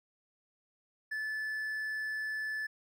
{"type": "tone", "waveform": "triangle", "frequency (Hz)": 1739, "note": "A6", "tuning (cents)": -21, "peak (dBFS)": -32, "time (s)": [1.11, 2.67], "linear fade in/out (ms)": 10, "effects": []}